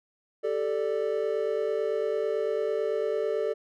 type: chord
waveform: triangle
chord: G suspended second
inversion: none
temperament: just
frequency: 392 / 441 / 588 Hz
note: G4 / A4 / D5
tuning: 0 / +4 / +2 cents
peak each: -30 / -26 / -29 dBFS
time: 0.43-3.54 s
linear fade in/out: 20 ms
effects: none